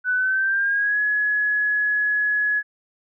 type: tone with pitch glide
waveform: sine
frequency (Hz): 1496 to 1688.9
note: F#6 to G#6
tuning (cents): +19 to +29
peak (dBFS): -18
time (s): 0.04-2.63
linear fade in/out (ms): 50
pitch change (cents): +210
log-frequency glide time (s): 0.14-1.01
effects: none